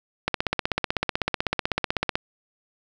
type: click train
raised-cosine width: 0.3 ms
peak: -6 dBFS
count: 31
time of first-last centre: 0.28-2.155 s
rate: 16 Hz
effects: none